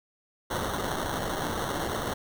white noise with sample-and-hold, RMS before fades -31 dBFS, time 0.5-2.14 s, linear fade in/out 10 ms, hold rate 2450 Hz, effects none

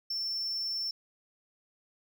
triangle tone, 5390 Hz, E8, 38 cents sharp, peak -30 dBFS, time 0.1-0.91 s, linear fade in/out 5 ms, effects none

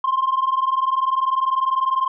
sine tone pair together, 1044 / 1064.1 Hz, C6 / C6, -4 / +29 cents, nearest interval unison, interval 33 cents, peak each -19 / -18 dBFS, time 0.04-2.08 s, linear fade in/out 5 ms, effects tanh soft clip ceiling -13 dBFS

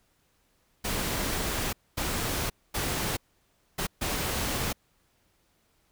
pink noise bursts at uneven times, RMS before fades -30 dBFS, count 5, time 0.84-1.73 / 1.97-2.5 / 2.74-3.17 / 3.78-3.87 / 4.01-4.73 s, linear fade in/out 10 ms, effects pink hiss -69 dBFS RMS until 5.91 s

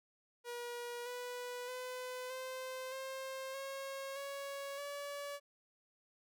sawtooth tone with pitch steps, 480.1 / 492.2 / 504.6 / 517.2 / 530.2 / 543.6 / 557.3 / 571.3 Hz, B4 / B4 / B4 / C5 / C5 / C#5 / C#5 / D5, -49 / -6 / +37 / -20 / +23 / -34 / +9 / -48 cents, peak -38 dBFS, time 0.44-5.4 s, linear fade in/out 50 ms, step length 620 ms, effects none

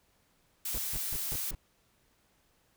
blue noise, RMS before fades -35 dBFS, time 0.65-1.51 s, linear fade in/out 5 ms
brown noise bursts, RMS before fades -38 dBFS, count 5, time 0.74-1.55 s, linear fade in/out 2 ms, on 42 ms, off 150 ms
effects pink hiss -70 dBFS RMS until 2.76 s

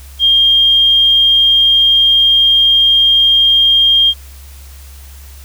sine tone, 3214 Hz, G7, 43 cents sharp, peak -6 dBFS, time 0.19-4.14 s, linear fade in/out 50 ms, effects added 68 Hz sine -32 dBFS peak until 5.44 s + white hiss -41 dBFS RMS until 5.44 s

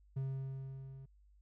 triangle tone with level ramp, 134.1 Hz, C3, 43 cents sharp, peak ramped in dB -32 to -47 dBFS, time 0.16-1.06 s, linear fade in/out 10 ms, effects added 50 Hz sine -62 dBFS peak until 1.41 s

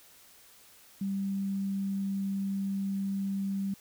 sine tone, 196 Hz, G3, in tune, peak -29 dBFS, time 1.01-3.74 s, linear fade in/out 5 ms, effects white hiss -57 dBFS RMS until 3.8 s

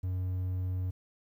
triangle tone, 92 Hz, F#2, 9 cents flat, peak -28 dBFS, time 0.03-0.91 s, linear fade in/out 10 ms, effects 11-bit

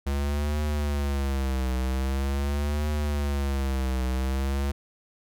square tone with vibrato, 69.3 Hz, C#2, in tune, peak -25 dBFS, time 0.06-4.72 s, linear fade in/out 10 ms, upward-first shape triangle, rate 0.44 Hz, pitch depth 150 cents each way, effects none

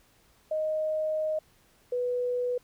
sine tone pair in turn, 622.3 / 492.8 Hz, D#5 / B4, 0 / -4 cents, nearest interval major third, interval 404 cents, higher first, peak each -26 dBFS, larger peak neither, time 0.51-1.39 / 1.92-2.58 s, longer first, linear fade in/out 5 ms, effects pink hiss -63 dBFS RMS until 2.63 s

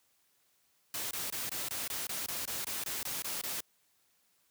white noise bursts, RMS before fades -37 dBFS, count 14, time 0.94-3.606 s, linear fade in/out 2 ms, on 170 ms, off 22 ms, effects white hiss -72 dBFS RMS until 4.5 s + high-pass 60 Hz 12 dB/octave

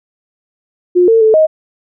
sine tone with pitch steps, 357.3 / 451.8 / 438 / 627 Hz, F4 / A4 / A4 / D#5, +40 / +46 / -8 / +13 cents, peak -5 dBFS, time 0.95-1.47 s, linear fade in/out 20 ms, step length 130 ms, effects none

